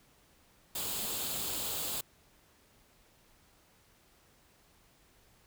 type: noise with comb filter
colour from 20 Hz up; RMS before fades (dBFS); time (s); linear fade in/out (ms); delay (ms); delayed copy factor
white; -36; 0.75-2.01; 5; 0.26; +0.55
effects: pink hiss -65 dBFS RMS until 5.46 s